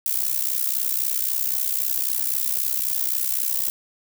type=noise with amplitude modulation; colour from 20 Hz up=violet; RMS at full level=-20 dBFS; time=0.06-3.7 s; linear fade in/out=0 ms; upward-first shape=sine; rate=63.8 Hz; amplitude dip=85%; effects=none